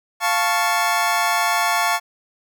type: chord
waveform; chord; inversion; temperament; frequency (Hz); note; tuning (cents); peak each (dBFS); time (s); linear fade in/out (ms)
25% pulse; F augmented; none; equal; 698.5 / 880 / 1108.7; F5 / A5 / C#6; 0 / 0 / 0; -18; 0.2-2; 50
effects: none